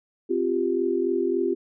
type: chord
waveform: sine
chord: C suspended fourth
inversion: none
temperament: just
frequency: 261.6 / 348.8 / 392.4 Hz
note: C4 / F4 / G4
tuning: 0 / -2 / +2 cents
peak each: -29 / -24 / -25 dBFS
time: 0.29-1.55 s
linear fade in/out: 20 ms
effects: none